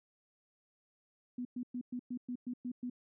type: tone bursts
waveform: sine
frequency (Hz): 246.9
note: B3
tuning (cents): 0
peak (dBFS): -36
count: 9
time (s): 1.38-2.899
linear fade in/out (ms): 5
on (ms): 71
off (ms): 110
effects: none